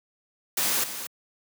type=noise with echo; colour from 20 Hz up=white; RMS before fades=-25 dBFS; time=0.57-0.84 s; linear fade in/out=5 ms; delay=230 ms; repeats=1; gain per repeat=-10 dB; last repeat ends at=1.07 s; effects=high-pass 150 Hz 12 dB/octave